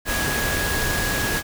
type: tone in noise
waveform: sine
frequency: 1661.2 Hz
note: G#6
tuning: in tune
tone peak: -26 dBFS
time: 0.05-1.43 s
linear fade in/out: 50 ms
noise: pink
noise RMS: -24 dBFS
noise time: 0.05-1.43 s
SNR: -5 dB
effects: none